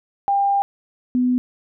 sine tone pair in turn, 798 / 249.7 Hz, G5 / B3, +31 / +19 cents, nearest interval octave + minor sixth, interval 2012 cents, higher first, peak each -15 dBFS, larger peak neither, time 0.28-0.62 / 1.15-1.38 s, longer first, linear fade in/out 0 ms, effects none

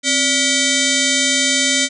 sine tone with frequency modulation, 1958 Hz, B6, 15 cents flat, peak -13 dBFS, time 0.03-1.89 s, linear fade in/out 50 ms, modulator 847 Hz, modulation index 7, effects none

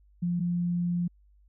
sine tone pair in turn, 174.61 / 174.61 Hz, F3 / F3, 0 / 0 cents, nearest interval unison, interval 0 cents, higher neither, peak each -25 dBFS, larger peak neither, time 0.22-0.4 / 0.4-1.08 s, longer second, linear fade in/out 10 ms, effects added 50 Hz sine -57 dBFS peak until 1.48 s

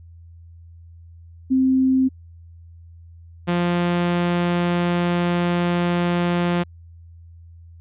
sine / sawtooth tone pair in turn, 261.6 / 174.6 Hz, C4 / F3, 0 / 0 cents, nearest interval perfect fifth, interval 700 cents, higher first, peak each -14 dBFS, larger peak neither, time 1.5-2.09 / 3.47-6.64 s, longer second, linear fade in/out 20 ms, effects added 84 Hz sine -41 dBFS peak until 7.8 s + resampled to 8000 Hz

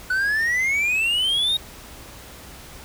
triangle exponential sweep, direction up, 1480 to 3771 Hz, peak -17 dBFS, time 0.1-1.57 s, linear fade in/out 5 ms, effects added 64 Hz sine -48 dBFS peak until 2.84 s + pink hiss -42 dBFS RMS until 2.84 s

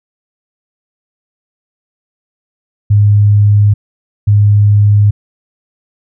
sine tone pair in turn, 103.3 / 103.3 Hz, G#2 / G#2, -9 / -9 cents, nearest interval unison, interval 0 cents, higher neither, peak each -4 dBFS, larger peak neither, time 2.9-3.74 / 4.27-5.11 s, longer neither, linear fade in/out 10 ms, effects none

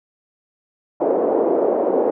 white band-pass noise, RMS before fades -18 dBFS, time 1-2.11 s, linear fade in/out 10 ms, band 330 to 570 Hz, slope 24 dB/octave, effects none

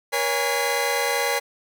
sawtooth tone cluster, 476 / 558 / 822 / 2037 Hz, A#4 / C#5 / G#5 / C7, +36 / +11 / -18 / -47 cents, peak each -23 dBFS, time 0.12-1.4 s, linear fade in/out 20 ms, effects none

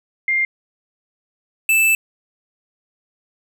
sine / square tone pair in turn, 2109 / 2640 Hz, C7 / E7, +13 / +2 cents, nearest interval major third, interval 389 cents, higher second, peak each -15 / -13 dBFS, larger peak second, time 0.28-0.45 / 1.69-1.95 s, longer second, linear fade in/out 2 ms, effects none

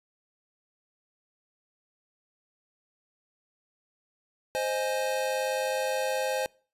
square chord, Ab major, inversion first, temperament equal, 523.3 / 622.3 / 830.6 Hz, C5 / Eb5 / Ab5, 0 / 0 / 0 cents, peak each -30 / -34 / -34 dBFS, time 4.55-6.46 s, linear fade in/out 0 ms, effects noise-tail reverb RT60 0.4 s tail -25 dB re dry + resampled to 32000 Hz

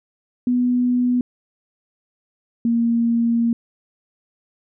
sine tone pair in turn, 246.9 / 233 Hz, B3 / A#3, 0 / -1 cents, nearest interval minor second, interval 101 cents, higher first, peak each -15 dBFS, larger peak neither, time 0.47-1.21 / 2.65-3.53 s, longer second, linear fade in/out 2 ms, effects none

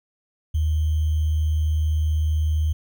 sine tone with sample-and-hold, 77.78 Hz, D#2, in tune, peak -18 dBFS, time 0.54-2.73 s, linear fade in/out 10 ms, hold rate 3150 Hz, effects none

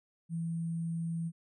sine tone with sample-and-hold, 166 Hz, E3, 12 cents sharp, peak -32 dBFS, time 0.29-1.32 s, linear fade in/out 50 ms, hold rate 8820 Hz, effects resampled to 32000 Hz

